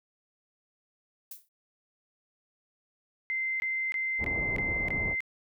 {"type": "noise with exponential decay", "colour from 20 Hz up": "violet", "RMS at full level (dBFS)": -38, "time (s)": [1.31, 1.49], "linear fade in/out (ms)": 5, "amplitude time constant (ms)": 37}
{"type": "tone bursts", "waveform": "sine", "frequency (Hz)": 2078, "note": "C7", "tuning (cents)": -12, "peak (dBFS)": -28, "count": 6, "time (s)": [3.3, 5.205], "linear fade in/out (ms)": 0, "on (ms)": 300, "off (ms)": 21}
{"type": "low-pass noise", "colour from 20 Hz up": "pink", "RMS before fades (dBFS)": -36, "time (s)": [4.18, 5.16], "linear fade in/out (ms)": 50, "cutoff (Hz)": 830, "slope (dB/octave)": 24}
{"effects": []}